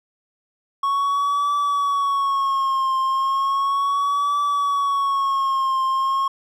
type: tone with vibrato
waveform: triangle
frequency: 1105 Hz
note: C#6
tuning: 6 cents flat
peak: -16 dBFS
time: 0.83-6.28 s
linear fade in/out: 5 ms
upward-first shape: triangle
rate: 0.35 Hz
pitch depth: 78 cents each way
effects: none